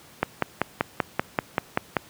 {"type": "click train", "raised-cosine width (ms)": 0.5, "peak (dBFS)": -5, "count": 10, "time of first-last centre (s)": [0.23, 1.967], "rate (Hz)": 5.18, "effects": ["pink hiss -50 dBFS RMS until 2.09 s", "high-pass 100 Hz 12 dB/octave"]}